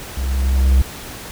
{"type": "tone with level ramp", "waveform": "triangle", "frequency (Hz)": 65.7, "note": "C2", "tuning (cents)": 8, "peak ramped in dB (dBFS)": [-17, -6], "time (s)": [0.17, 0.82], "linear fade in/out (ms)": 5, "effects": ["pink hiss -33 dBFS RMS until 1.31 s"]}